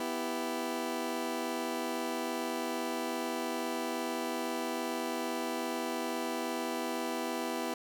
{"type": "chord", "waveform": "20% pulse", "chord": "E minor", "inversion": "second", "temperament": "just", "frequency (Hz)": [247.2, 329.6, 395.6], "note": ["B3", "E4", "G4"], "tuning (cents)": [2, 0, 16], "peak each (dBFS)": [-32, -32, -35], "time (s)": [0, 7.74], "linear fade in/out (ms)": 2, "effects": []}